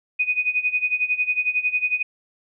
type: tone with tremolo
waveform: sine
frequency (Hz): 2489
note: D#7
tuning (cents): 0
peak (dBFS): -16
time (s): 0.19-2.03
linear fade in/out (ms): 10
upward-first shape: sine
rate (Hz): 11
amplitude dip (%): 85
effects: none